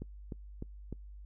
click train, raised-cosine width 3 ms, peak -27 dBFS, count 4, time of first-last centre 0.02-0.926 s, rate 3.31 Hz, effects noise-tail reverb RT60 0.1 s tail -24 dB re dry + added 50 Hz sine -46 dBFS peak until 1.25 s

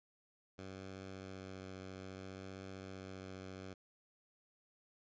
10% pulse tone with vibrato, 95 Hz, F#2, 46 cents sharp, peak -39 dBFS, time 0.58-3.74 s, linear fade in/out 10 ms, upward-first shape triangle, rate 0.61 Hz, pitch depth 13 cents each way, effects resampled to 16000 Hz

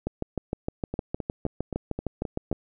two click trains, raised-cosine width 2 ms, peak -14 / -17 dBFS, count 17 / 7, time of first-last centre 0.07-2.528 / 0.94-2.515 s, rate 6.51 / 3.81 Hz, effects none

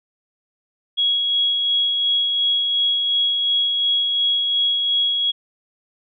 sine tone with tremolo, 3322 Hz, G#7, in tune, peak -15 dBFS, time 0.97-5.32 s, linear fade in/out 20 ms, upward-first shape sine, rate 2.8 Hz, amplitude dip 30%, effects none

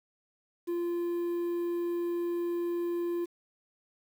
triangle tone, 345.7 Hz, F4, 18 cents flat, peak -27 dBFS, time 0.67-3.26 s, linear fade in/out 20 ms, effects 9-bit

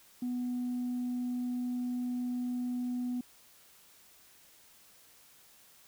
sine tone, 246.9 Hz, B3, in tune, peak -30 dBFS, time 0.22-3.21 s, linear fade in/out 5 ms, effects tanh soft clip ceiling -29 dBFS + white hiss -60 dBFS RMS until 5.87 s

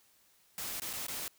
white noise with dropouts, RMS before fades -39 dBFS, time 0.58-1.28 s, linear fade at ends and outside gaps 1 ms, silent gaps 0.799-0.819 / 0.931-0.935 / 1.067-1.082 s, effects white hiss -67 dBFS RMS until 1.38 s

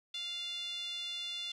5% pulse tone with band-pass filter, 698.5 Hz, F5, in tune, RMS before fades -40 dBFS, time 0.14-1.52 s, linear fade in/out 5 ms, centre 3300 Hz, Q 9.1, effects 12-bit

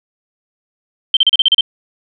sine tone bursts, 3128 Hz, G7, 4 cents flat, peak -6 dBFS, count 8, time 1.14-1.609 s, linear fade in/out 2 ms, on 28 ms, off 35 ms, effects none

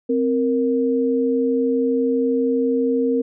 sine tone pair together, 261.6 / 466.2 Hz, C4 / A#4, 0 / 0 cents, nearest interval minor seventh, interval 1000 cents, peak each -19 dBFS, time 0.09-3.22 s, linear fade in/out 10 ms, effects none

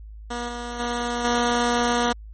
10% pulse tone with level steps, 240 Hz, B3, 49 cents flat, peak -19 / -22 / -16 / -11 dBFS, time 0.3-2.13 s, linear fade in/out 10 ms, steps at 0.48 / 0.79 / 1.24 s, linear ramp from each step 10 ms, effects added 53 Hz sine -37 dBFS peak until 2.33 s + MP3 32 kbps

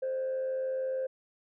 sine tone with frequency modulation, 523.3 Hz, C5, in tune, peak -28 dBFS, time 0.02-1.07 s, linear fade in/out 10 ms, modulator 86.4 Hz, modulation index 0.25, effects tanh soft clip ceiling -27 dBFS

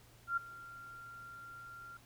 sine tone with ADSR envelope, 1384 Hz, F6, 16 cents flat, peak -29 dBFS, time 0.27-1.97 s, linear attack 100 ms, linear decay 10 ms, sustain -19 dB, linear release 3 ms, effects added 116 Hz sine -63 dBFS peak until 2.05 s + pink hiss -63 dBFS RMS until 2.05 s

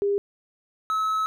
sine / triangle tone pair in turn, 403 / 1292.1 Hz, G4 / E6, +48 / -35 cents, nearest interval octave + minor sixth, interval 2017 cents, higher second, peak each -20 dBFS, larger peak neither, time 0.02-0.18 / 0.9-1.26 s, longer second, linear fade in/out 0 ms, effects none

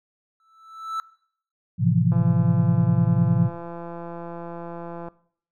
triangle tone with exponential growth, 1318 Hz, E6, 1 cent flat, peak -21 dBFS, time 0.4-1 s, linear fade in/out 1 ms, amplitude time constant 130 ms
sine chord, F major seventh, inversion first, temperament equal, 110 / 130.81 / 164.81 / 174.61 Hz, A2 / C3 / E3 / F3, 0 / 0 / 0 / 0 cents, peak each -22 dBFS, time 1.78-3.51 s, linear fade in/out 50 ms
click train, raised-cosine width 1 ms, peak -23 dBFS, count 505, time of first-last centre 2.12-5.085 s, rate 170 Hz
effects noise-tail reverb RT60 0.6 s tail -20 dB re dry

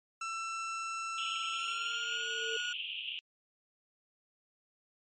30% pulse tone with pitch glide, 1337 to 1449.6 Hz, E6 to F#6, +24 to -36 cents, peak -33 dBFS, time 0.21-2.73 s, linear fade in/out 5 ms, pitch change +140 cents, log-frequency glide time 1.51-2.28 s
white band-pass noise, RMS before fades -40 dBFS, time 1.18-3.19 s, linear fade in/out 0 ms, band 2600 to 3200 Hz, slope 96 dB/octave
sine tone with exponential growth, 449.8 Hz, A4, 38 cents sharp, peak -37 dBFS, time 1.46-2.57 s, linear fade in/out 5 ms, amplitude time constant 240 ms
effects MP3 32 kbps

